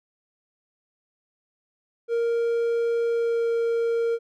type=tone with pitch glide; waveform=triangle; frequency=466.2 to 463.5 Hz; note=A#4 to A#4; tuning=0 to -10 cents; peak=-19 dBFS; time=2.08-4.19 s; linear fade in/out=50 ms; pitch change=-10 cents; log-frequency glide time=3.08-3.49 s; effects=none